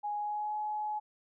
sine tone with pitch glide, 830.6 to 846.6 Hz, G#5 to G#5, 0 to +33 cents, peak -32 dBFS, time 0.03-1 s, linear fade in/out 20 ms, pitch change +33 cents, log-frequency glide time 0.17-0.55 s, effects none

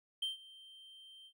triangle tone with ADSR envelope, 3136 Hz, G7, in tune, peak -31 dBFS, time 0.22-1.33 s, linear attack 7 ms, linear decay 140 ms, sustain -21 dB, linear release 71 ms, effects none

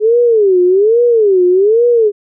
sine tone with vibrato, 415.3 Hz, G#4, in tune, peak -6 dBFS, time 0-2.12 s, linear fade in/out 50 ms, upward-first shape sine, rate 1.2 Hz, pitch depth 260 cents each way, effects none

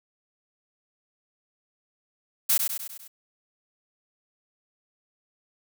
blue noise with echo, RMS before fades -21 dBFS, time 2.49-2.58 s, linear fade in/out 10 ms, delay 100 ms, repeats 5, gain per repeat -5 dB, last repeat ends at 3.08 s, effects none

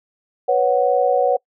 sine chord, B suspended second, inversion none, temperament just, 493.9 / 555.6 / 740.8 Hz, B4 / C#5 / F#5, 0 / +4 / +2 cents, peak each -18 dBFS, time 0.48-1.37 s, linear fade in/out 10 ms, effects noise-tail reverb RT60 0.1 s tail -26 dB re dry

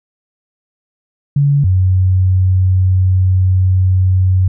sine tone pair in turn, 142.2 / 93.03 Hz, C#3 / F#2, +45 / +10 cents, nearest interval perfect fifth, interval 735 cents, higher first, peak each -8 dBFS, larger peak neither, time 1.36-1.64 / 1.64-4.48 s, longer second, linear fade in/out 5 ms, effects none

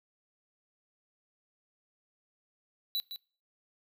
square tone with echo, 3951 Hz, B7, in tune, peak -30 dBFS, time 2.95-3 s, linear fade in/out 0 ms, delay 160 ms, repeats 1, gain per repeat -9 dB, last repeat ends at 3.16 s, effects noise-tail reverb RT60 0.4 s tail -23 dB re dry

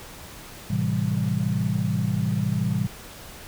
sine chord, A minor seventh, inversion none, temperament equal, 110 / 130.81 / 164.81 / 196 Hz, A2 / C3 / E3 / G3, 0 / 0 / 0 / 0 cents, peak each -27 dBFS, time 0.7-2.87 s, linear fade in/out 5 ms, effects pink hiss -42 dBFS RMS until 3.47 s

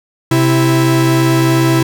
45% pulse tone pair together, 130.84 / 329.7 Hz, C3 / E4, 0 / 0 cents, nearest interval octave + major third, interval 1600 cents, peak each -12 dBFS, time 0.31-1.83 s, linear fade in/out 5 ms, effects none

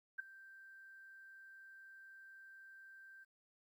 sine tone with ADSR envelope, 1568 Hz, G6, in tune, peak -36 dBFS, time 0.18-3.25 s, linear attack 16 ms, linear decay 9 ms, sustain -19 dB, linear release 23 ms, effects 13-bit

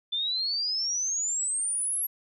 sine exponential sweep, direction up, 3507 to 11540 Hz, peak -26 dBFS, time 0.12-2.07 s, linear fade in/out 10 ms, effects none

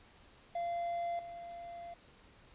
triangle tone with level steps, 689 Hz, F5, 24 cents flat, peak -32 / -42 dBFS, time 0.55-1.94 s, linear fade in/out 5 ms, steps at 1.19 s, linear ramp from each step 2 ms, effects pink hiss -61 dBFS RMS until 2.54 s + resampled to 8000 Hz

